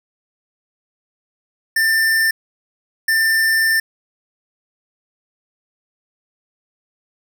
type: tone bursts at uneven times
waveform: square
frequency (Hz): 1789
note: A6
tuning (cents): +28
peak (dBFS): -14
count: 2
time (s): 1.76-2.31 / 3.08-3.8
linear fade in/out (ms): 5
effects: none